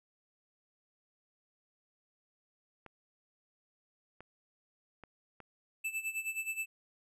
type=clicks; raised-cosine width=0.5 ms; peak=-34 dBFS; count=4; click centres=2.863 / 4.206 / 5.037 / 5.403 s
type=tone with tremolo; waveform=square; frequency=2637 Hz; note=E7; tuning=in tune; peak=-33 dBFS; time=5.84-6.66 s; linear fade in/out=10 ms; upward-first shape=sine; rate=9.5 Hz; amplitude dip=80%
effects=resampled to 32000 Hz